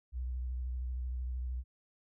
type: tone with vibrato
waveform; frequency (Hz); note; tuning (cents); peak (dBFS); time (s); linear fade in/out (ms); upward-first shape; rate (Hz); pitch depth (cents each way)
sine; 62.4; B1; +19; -34; 0.12-1.64; 50; triangle; 13; 54
effects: none